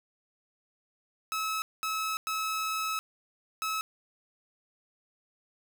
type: tone bursts at uneven times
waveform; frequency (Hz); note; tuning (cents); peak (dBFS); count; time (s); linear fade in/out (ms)
sawtooth; 1294; E6; -32; -26; 4; 1.32-1.62 / 1.83-2.17 / 2.27-2.99 / 3.62-3.81; 0
effects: none